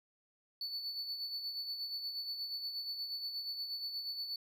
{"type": "tone with tremolo", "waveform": "triangle", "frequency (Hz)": 4469, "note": "C#8", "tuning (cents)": 13, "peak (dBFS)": -35, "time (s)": [0.61, 4.36], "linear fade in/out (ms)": 2, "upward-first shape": "sine", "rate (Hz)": 8.4, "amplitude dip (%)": 50, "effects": []}